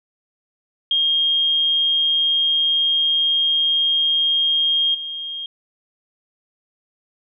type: tone with level steps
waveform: sine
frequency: 3231 Hz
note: G#7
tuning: 48 cents flat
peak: -15 / -26 dBFS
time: 0.91-5.46 s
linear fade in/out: 2 ms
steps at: 4.94 s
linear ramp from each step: 10 ms
effects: none